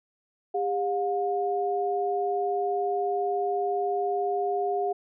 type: tone pair together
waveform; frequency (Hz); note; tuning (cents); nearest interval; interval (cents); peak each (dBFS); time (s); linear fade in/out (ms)
sine; 401.8 / 716; G4 / F5; +43 / +43; minor seventh; 1000; -27; 0.54-4.93; 10
effects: none